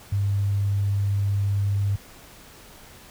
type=tone; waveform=sine; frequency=100 Hz; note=G2; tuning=35 cents sharp; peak=-20 dBFS; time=0.12-1.96 s; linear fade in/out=5 ms; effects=pink hiss -47 dBFS RMS until 3.1 s